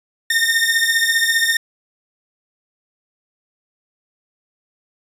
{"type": "beating tone pair", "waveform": "sawtooth", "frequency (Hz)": [1818, 1833], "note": ["A#6", "A#6"], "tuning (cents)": [-44, -30], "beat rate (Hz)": 15, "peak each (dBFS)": -14, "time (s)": [0.3, 1.57], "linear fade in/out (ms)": 5, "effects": ["resampled to 32000 Hz"]}